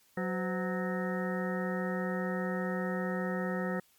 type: harmonic tone with a mistuned harmonic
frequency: 185 Hz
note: F#3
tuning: in tune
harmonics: 1 / 2 / 3 / 4 / 5 / 7 / 8 / 9 / 10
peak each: -33 / -39 / -37 / -44 / -47 / -43 / -50 / -51 / -40 dBFS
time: 0.17-3.8 s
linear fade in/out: 5 ms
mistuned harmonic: 3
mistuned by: -120 cents
effects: white hiss -66 dBFS RMS until 3.98 s + MP3 96 kbps